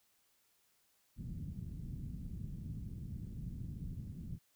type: low-pass noise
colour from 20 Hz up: white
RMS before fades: -44 dBFS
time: 1.16-4.39 s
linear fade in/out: 50 ms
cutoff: 180 Hz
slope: 24 dB/octave
effects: white hiss -74 dBFS RMS until 4.55 s